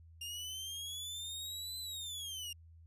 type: linear two-way sweep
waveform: sawtooth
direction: up then down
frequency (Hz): 2800 to 4052 to 2800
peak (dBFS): -38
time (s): 0.21-2.53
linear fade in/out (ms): 5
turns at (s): 1.79
effects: added 82 Hz sine -55 dBFS peak until 2.86 s + resampled to 32000 Hz